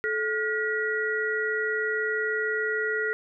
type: tone cluster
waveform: sine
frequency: 433.4 / 1430 / 1926 Hz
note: A4 / F6 / B6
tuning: -26 / +41 / -44 cents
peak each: -29 dBFS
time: 0.04-3.13 s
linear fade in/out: 0 ms
effects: none